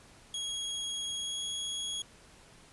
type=tone with pitch glide; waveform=sawtooth; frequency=3305 to 3326 Hz; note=G#7 to G#7; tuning=-9 to +2 cents; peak=-31 dBFS; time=0.34-2.02 s; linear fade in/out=2 ms; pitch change=+11 cents; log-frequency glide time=1.16-1.41 s; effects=pink hiss -57 dBFS RMS until 2.72 s + resampled to 24000 Hz